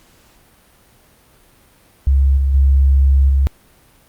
sine tone with level steps, 68.1 Hz, C#2, 30 cents flat, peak -9 / -12 / -8 / -10 dBFS, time 2.07-3.47 s, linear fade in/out 0 ms, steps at 2.37 / 2.54 / 3.29 s, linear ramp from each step 5 ms, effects pink hiss -51 dBFS RMS until 4.08 s + Opus 48 kbps

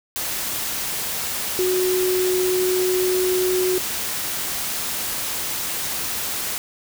sine tone in noise, 368 Hz, F#4, 9 cents flat, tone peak -18 dBFS, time 1.59-3.78 s, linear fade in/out 0 ms, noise white, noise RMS -26 dBFS, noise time 0.16-6.58 s, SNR +5 dB, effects none

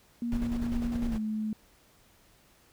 sine tone with pitch glide, 236.8 to 215.9 Hz, A#3 to A3, +27 to -33 cents, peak -29 dBFS, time 0.22-1.53 s, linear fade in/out 2 ms, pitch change -160 cents, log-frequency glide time 1.07-1.18 s
brown noise with tremolo, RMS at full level -33 dBFS, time 0.32-1.18 s, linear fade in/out 0 ms, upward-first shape square, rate 10 Hz, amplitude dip 50%
effects pink hiss -62 dBFS RMS until 2.72 s

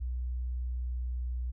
sine tone with pitch glide, 61.74 to 61.35 Hz, B1 to B1, 0 to -11 cents, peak -31 dBFS, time 0-1.52 s, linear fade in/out 20 ms, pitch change -11 cents, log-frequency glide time 0.39-1.33 s, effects none

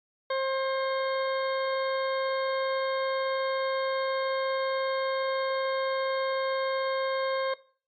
harmonic tone with a mistuned harmonic, 532 Hz, C5, 29 cents sharp, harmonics 1 / 2 / 3 / 4 / 6 / 7 / 8, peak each -27 / -32 / -38 / -40 / -44 / -43 / -43 dBFS, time 0.3-7.54 s, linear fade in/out 5 ms, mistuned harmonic 8, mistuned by +22 cents, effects noise-tail reverb RT60 0.4 s tail -18 dB re dry + MP3 32 kbps

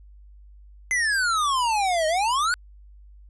square exponential two-way sweep, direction down then up, 2073 to 614 to 1509 Hz, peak -21 dBFS, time 0.91-2.54 s, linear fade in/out 0 ms, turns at 2.07 s, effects added 50 Hz sine -45 dBFS peak until 3.29 s + resampled to 24000 Hz

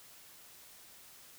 silence, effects white hiss -56 dBFS RMS until 1.38 s

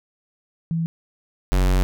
sine / square tone pair in turn, 164.81 / 46.25 Hz, E3 / F#1, 0 / 0 cents, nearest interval octave + minor seventh, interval 2200 cents, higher first, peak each -20 / -16 dBFS, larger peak second, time 0.71-0.86 / 1.52-1.83 s, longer second, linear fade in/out 0 ms, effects none

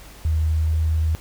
sine tone with pitch glide, 78.8 to 79.39 Hz, D#2 to D#2, +23 to +35 cents, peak -17 dBFS, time 0.25-1.15 s, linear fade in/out 0 ms, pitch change +12 cents, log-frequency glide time 0.41-0.8 s, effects added 50 Hz sine -44 dBFS peak until 1.2 s + pink hiss -45 dBFS RMS until 1.2 s

